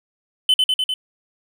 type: tone with echo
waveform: triangle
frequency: 3037 Hz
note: F#7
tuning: 44 cents sharp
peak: -10 dBFS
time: 0.49-0.54 s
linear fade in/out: 2 ms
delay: 100 ms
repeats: 4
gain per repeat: -2 dB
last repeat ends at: 0.94 s
effects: none